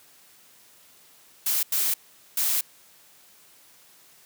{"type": "noise bursts at uneven times", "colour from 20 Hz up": "blue", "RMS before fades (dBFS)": -24, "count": 3, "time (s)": [[1.46, 1.63], [1.72, 1.94], [2.37, 2.61]], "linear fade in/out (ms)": 5, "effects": ["white hiss -55 dBFS RMS until 4.25 s", "high-pass 100 Hz 12 dB/octave"]}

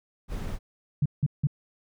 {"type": "noise", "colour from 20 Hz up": "brown", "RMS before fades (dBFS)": -32, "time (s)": [0.28, 0.59], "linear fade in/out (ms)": 50}
{"type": "tone bursts", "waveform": "sine", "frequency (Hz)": 144.2, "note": "D3", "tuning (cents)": -31, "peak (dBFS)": -19, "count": 3, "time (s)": [1.02, 1.471], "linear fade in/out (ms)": 5, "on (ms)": 37, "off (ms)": 170}
{"effects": []}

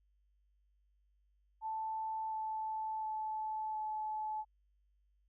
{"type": "tone with pitch steps", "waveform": "sine", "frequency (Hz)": [880, 873.9, 867.9, 861.9], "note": ["A5", "A5", "A5", "A5"], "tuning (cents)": [0, -12, -24, -36], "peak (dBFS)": -36, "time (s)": [1.61, 4.45], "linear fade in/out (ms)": 50, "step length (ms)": 710, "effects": ["added 50 Hz sine -70 dBFS peak until 5.28 s"]}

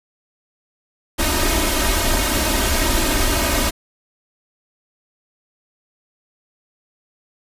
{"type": "noise with comb filter", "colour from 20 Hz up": "pink", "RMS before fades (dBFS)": -18, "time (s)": [1.18, 3.71], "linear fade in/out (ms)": 20, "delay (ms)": 3.2, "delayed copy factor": 0.85, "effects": ["resampled to 32000 Hz"]}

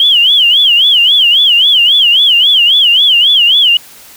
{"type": "tone with vibrato", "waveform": "sine", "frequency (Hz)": 3100, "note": "G7", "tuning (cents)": -20, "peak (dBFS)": -4, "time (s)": [0, 3.77], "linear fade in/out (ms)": 2, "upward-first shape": "sine", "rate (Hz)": 3.7, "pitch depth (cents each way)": 190, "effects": ["white hiss -36 dBFS RMS until 4.16 s"]}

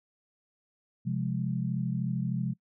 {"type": "chord", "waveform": "sine", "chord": "F minor", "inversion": "second", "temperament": "equal with one note detuned", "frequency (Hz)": [131.34, 174.61, 207.7], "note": ["C3", "F3", "Ab3"], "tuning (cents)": [7, 0, 0], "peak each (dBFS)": [-31, -32, -34], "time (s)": [1.05, 2.54], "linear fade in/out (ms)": 20, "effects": ["noise-tail reverb RT60 0.1 s tail -22 dB re dry"]}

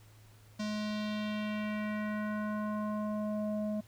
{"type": "tone with low-pass filter sweep", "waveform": "square", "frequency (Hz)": 211.6, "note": "G#3", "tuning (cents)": 33, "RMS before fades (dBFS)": -35, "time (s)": [0.59, 3.81], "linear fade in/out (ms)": 10, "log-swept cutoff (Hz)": [5500, 540], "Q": 2.1, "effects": ["added 107 Hz sine -56 dBFS peak until 3.87 s", "pink hiss -63 dBFS RMS until 3.87 s"]}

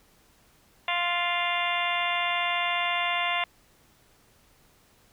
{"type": "harmonic tone with a mistuned harmonic", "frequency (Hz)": 349.2, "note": "F4", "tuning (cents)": 0, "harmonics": [2, 3, 4, 5, 6, 7, 8, 9, 10], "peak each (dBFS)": [-31, -31, -38, -37, -30, -37, -32, -42, -35], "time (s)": [0.88, 3.44], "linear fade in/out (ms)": 2, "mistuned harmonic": 7, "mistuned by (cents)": -17, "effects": ["pink hiss -61 dBFS RMS until 5.12 s"]}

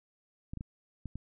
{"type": "clicks", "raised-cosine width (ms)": 5, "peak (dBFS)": -27, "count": 5, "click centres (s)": [0.535, 0.573, 0.609, 1.057, 1.156], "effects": []}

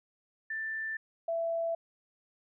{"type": "tone pair in turn", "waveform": "sine", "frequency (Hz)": [1772, 666.1], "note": ["A6", "E5"], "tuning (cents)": [12, 18], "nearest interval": "octave + perfect fourth", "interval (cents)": 1694, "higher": "first", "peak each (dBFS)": [-33, -29], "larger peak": "second", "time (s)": [[0.5, 0.97], [1.28, 1.75]], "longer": "neither", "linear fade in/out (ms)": 5, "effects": []}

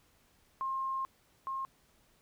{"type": "tone pair in turn", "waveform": "sine", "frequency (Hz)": [1065, 1069.8], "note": ["C6", "C6"], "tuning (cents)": [30, 38], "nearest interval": "unison", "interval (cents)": 8, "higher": "second", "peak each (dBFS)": [-32, -34], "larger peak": "first", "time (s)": [[0.61, 1.05], [1.47, 1.65]], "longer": "first", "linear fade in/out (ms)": 0, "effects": ["pink hiss -68 dBFS RMS until 2.21 s"]}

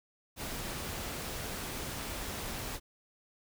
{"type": "noise", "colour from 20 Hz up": "pink", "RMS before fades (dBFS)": -39, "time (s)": [0.36, 2.8], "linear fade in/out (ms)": 50, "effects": []}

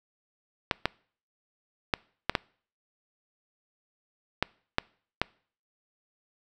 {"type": "clicks", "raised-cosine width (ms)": 0.3, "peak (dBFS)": -7, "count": 8, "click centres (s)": [0.712, 0.856, 1.938, 2.296, 2.352, 4.426, 4.784, 5.216], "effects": ["noise-tail reverb RT60 0.5 s tail -25 dB re dry"]}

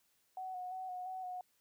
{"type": "tone with vibrato", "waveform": "sine", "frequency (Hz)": 739, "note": "F#5", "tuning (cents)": -2, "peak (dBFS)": -40, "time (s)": [0.37, 1.41], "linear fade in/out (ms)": 2, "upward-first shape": "square", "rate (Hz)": 2.9, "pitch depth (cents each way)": 24, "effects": ["white hiss -75 dBFS RMS until 1.6 s"]}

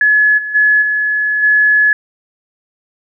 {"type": "tone with level steps", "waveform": "sine", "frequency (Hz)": 1703, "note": "G#6", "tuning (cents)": 43, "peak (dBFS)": [-7, -19, -7, -12, -7], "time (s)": [0.01, 1.93], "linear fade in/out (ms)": 2, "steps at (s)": [0.37, 0.54, 0.81, 1.42], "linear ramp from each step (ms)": 20, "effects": []}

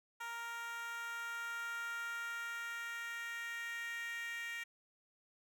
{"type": "tone with high-pass filter sweep", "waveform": "10% pulse", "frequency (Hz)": 466.2, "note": "A#4", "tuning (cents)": 0, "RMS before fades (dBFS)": -43, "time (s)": [0.2, 4.64], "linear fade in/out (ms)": 10, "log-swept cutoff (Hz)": [1100, 2000], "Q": 4.2, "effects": []}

